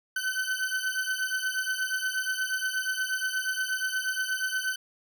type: beating tone pair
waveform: 40% pulse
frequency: 1517 / 1525.4 Hz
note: F#6 / G6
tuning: +43 / -48 cents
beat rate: 8.4 Hz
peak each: -30 / -30 dBFS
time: 0.16-4.76 s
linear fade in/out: 5 ms
effects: none